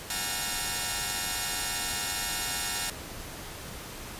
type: tone cluster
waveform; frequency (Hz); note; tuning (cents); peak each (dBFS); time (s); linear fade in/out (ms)
5% pulse; 729 / 819 / 939 / 1360 / 1799; F#5 / G#5 / A#5 / F6 / A6; -26 / -24 / +12 / -46 / +38; -25; 0.1-2.9; 2
effects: pink hiss -41 dBFS RMS until 4.19 s + resampled to 32000 Hz